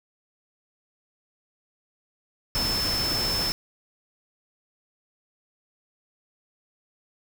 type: tone in noise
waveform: sine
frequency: 5274 Hz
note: E8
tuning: in tune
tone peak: -25 dBFS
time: 2.55-3.52 s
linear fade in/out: 0 ms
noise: pink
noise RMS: -30 dBFS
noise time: 2.55-3.52 s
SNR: +2 dB
effects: none